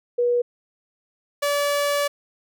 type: tone pair in turn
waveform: sine / sawtooth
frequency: 483.9 / 575.5 Hz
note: B4 / D5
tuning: -35 / -35 cents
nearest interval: minor third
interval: 300 cents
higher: second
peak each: -17 / -16 dBFS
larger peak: second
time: 0.18-0.42 / 1.42-2.08 s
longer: second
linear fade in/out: 10 ms
effects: none